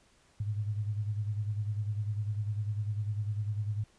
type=beating tone pair; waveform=sine; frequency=103.83 / 113.83 Hz; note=G#2 / A#2; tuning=0 / -41 cents; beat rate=10 Hz; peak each=-31 / -38 dBFS; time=0.4-3.84 s; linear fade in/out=5 ms; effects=pink hiss -65 dBFS RMS until 3.98 s + resampled to 22050 Hz